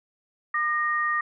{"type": "tone pair together", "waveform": "sine", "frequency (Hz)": [1206.5, 1865], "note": ["D6", "A#6"], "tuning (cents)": [46, 0], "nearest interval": "minor sixth", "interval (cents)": 754, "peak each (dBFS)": -25, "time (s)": [0.54, 1.21], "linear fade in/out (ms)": 5, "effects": []}